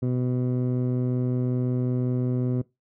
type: tone with low-pass filter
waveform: 15% pulse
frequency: 125.4 Hz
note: B2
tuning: 27 cents sharp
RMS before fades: -25 dBFS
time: 0.02-2.62 s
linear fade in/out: 10 ms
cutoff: 340 Hz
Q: 0.52
effects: noise-tail reverb RT60 0.2 s tail -20 dB re dry